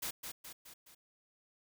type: noise with echo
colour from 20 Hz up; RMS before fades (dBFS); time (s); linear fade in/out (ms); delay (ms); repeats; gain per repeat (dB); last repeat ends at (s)
white; -39; 0.02-0.11; 10; 210; 4; -5; 0.95
effects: none

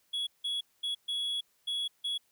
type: tone bursts at uneven times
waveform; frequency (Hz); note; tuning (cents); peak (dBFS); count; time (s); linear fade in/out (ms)
triangle; 3360; G#7; +19; -29; 6; 0.13-0.27 / 0.44-0.61 / 0.83-0.95 / 1.08-1.41 / 1.67-1.88 / 2.04-2.18; 10
effects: white hiss -71 dBFS RMS until 2.31 s

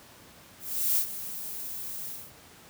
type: noise with ADSR envelope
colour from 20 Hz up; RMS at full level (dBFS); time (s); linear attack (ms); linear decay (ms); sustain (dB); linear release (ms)
violet; -24; 0.59-2.33; 380; 86; -13; 250
effects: pink hiss -52 dBFS RMS until 2.69 s + high-pass 80 Hz 12 dB/octave

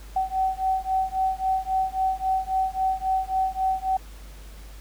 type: beating tone pair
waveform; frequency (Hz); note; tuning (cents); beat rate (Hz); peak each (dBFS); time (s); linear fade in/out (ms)
sine; 758 / 761.7; F#5 / G5; +42 / -50; 3.7; -25; 0.16-3.97; 5
effects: added 50 Hz sine -40 dBFS peak until 4.8 s + pink hiss -50 dBFS RMS until 4.8 s

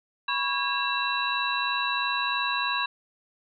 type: tone cluster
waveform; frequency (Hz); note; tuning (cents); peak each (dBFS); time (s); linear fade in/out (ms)
sine; 986 / 1109 / 1632 / 2701 / 3922; B5 / C#6 / G#6 / E7 / B7; -3 / 0 / -31 / +42 / -13; -31; 0.28-2.86; 5
effects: none

